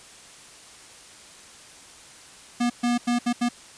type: tone bursts at uneven times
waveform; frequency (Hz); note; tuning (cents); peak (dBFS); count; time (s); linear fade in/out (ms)
square; 240.9; B3; -43; -21; 5; 2.6-2.7 / 2.83-2.98 / 3.07-3.19 / 3.26-3.33 / 3.41-3.49; 10
effects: white hiss -47 dBFS RMS until 3.77 s + resampled to 22050 Hz